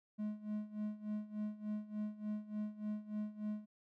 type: tone with tremolo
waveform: triangle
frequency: 211.4 Hz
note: G#3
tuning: 31 cents sharp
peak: -34 dBFS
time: 0.18-3.66 s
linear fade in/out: 20 ms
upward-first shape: sine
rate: 3.4 Hz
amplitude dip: 85%
effects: none